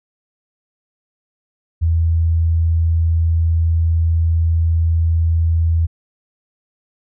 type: tone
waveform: sine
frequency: 82.41 Hz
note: E2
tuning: in tune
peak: -12 dBFS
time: 1.81-5.87 s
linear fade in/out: 20 ms
effects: none